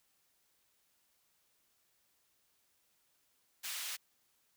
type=high-pass noise; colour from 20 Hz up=pink; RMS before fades=-41 dBFS; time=3.63-3.97 s; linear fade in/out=20 ms; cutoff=2100 Hz; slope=12 dB/octave; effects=white hiss -75 dBFS RMS until 4.56 s